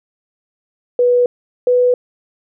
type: tone pair in turn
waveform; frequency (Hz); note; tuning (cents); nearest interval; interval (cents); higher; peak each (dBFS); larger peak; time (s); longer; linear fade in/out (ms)
sine; 490 / 494.8; B4 / B4; -14 / +3; unison; 17; second; -9; neither; 0.99-1.26 / 1.67-1.94; neither; 2
effects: none